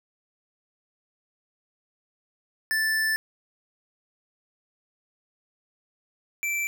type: tone pair in turn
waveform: square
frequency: 1760 / 2336 Hz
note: A6 / D7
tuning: 0 / -10 cents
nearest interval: perfect fourth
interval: 490 cents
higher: second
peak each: -23 / -26 dBFS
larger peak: first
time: 2.71-3.16 / 6.43-6.67 s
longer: first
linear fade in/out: 0 ms
effects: 10-bit